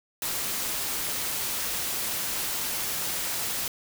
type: noise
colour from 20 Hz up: white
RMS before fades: -30 dBFS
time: 0.22-3.68 s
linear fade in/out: 2 ms
effects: none